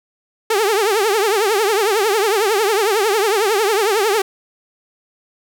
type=tone with vibrato; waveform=sawtooth; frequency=419 Hz; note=G#4; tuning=15 cents sharp; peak=-10 dBFS; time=0.5-4.22 s; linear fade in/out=5 ms; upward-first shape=triangle; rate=11 Hz; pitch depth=190 cents each way; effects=none